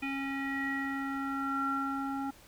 square tone with low-pass filter sweep, 273.4 Hz, C#4, 24 cents flat, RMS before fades -34 dBFS, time 0.02-2.31 s, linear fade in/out 10 ms, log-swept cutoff 2400 to 1100 Hz, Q 8.2, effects pink hiss -57 dBFS RMS until 2.47 s

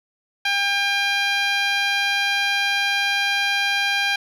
10% pulse tone with band-pass filter, 801 Hz, G5, 37 cents sharp, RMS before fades -21 dBFS, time 0.45-4.16 s, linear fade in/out 5 ms, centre 2000 Hz, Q 0.74, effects none

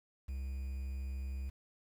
triangle tone with quantisation, 66.6 Hz, C2, 31 cents sharp, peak -35 dBFS, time 0.28-1.5 s, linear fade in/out 10 ms, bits 10, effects none

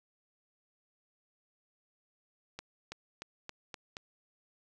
accelerating click train, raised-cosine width 0.2 ms, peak -24 dBFS, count 6, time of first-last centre 2.59-3.969 s, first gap 330 ms, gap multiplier 0.91, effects none

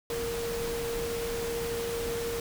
sine tone in noise, 466.2 Hz, A#4, in tune, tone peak -31 dBFS, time 0.1-2.4 s, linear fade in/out 2 ms, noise pink, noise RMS -37 dBFS, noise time 0.1-2.4 s, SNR +3 dB, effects none

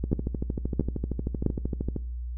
two click trains, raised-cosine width 3 ms, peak -9 / -16 dBFS, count 3 / 26, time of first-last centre 0.13-1.463 / 0.04-1.963 s, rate 1.5 / 13 Hz, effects noise-tail reverb RT60 0.5 s tail -21 dB re dry + added 60 Hz sine -31 dBFS peak until 2.37 s

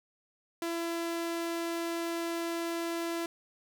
sawtooth tone, 336.3 Hz, E4, 35 cents sharp, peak -28 dBFS, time 0.62-3.26 s, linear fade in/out 2 ms, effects none

